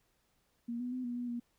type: tone with pitch steps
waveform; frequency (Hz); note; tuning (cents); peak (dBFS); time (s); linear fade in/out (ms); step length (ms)
sine; 235.7 / 246.8 / 254.1 / 241.6 / 243.8 / 238.6; A#3 / B3 / B3 / B3 / B3 / A#3; +19 / -1 / +49 / -38 / -22 / +41; -35; 0.68-1.4; 10; 120
effects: pink hiss -75 dBFS RMS until 1.58 s